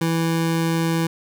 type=tone; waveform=25% pulse; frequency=164.81 Hz; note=E3; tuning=in tune; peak=-15 dBFS; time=0.01-1.07 s; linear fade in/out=5 ms; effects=none